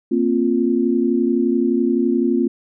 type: chord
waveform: sine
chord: Bb suspended second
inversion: none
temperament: equal with one note detuned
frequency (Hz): 233.1 / 264.8 / 349.2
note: Bb3 / C4 / F4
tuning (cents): 0 / +21 / 0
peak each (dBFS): -19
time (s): 0.11-2.48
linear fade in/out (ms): 10
effects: none